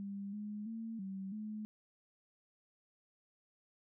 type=tone with pitch steps; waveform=sine; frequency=199.3 / 209.1 / 225.5 / 192.6 / 213.8 Hz; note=G3 / G#3 / A3 / G3 / A3; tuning=+29 / +12 / +43 / -30 / -49 cents; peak=-40 dBFS; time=0-1.65 s; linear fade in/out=0 ms; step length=330 ms; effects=none